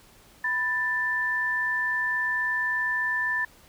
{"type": "tone pair together", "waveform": "sine", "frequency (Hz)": [987.8, 1768.2], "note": ["B5", "A6"], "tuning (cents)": [0, 8], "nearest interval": "minor seventh", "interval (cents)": 1008, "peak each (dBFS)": [-33, -24], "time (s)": [0.44, 3.45], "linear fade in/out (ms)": 5, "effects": ["pink hiss -55 dBFS RMS until 3.68 s"]}